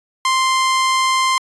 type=tone; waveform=sawtooth; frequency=1046.5 Hz; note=C6; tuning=in tune; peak=-10 dBFS; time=0.25-1.38 s; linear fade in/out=2 ms; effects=resampled to 22050 Hz